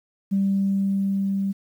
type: tone with level ramp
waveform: sine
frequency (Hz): 196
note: G3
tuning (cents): 0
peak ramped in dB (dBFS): -17 to -21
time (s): 0.31-1.53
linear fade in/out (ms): 20
effects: tanh soft clip ceiling -13 dBFS + 9-bit